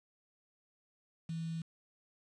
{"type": "tone with quantisation", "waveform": "sine", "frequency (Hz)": 164, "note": "E3", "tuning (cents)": -9, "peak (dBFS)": -36, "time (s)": [1.29, 1.62], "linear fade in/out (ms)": 5, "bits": 9, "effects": ["resampled to 22050 Hz"]}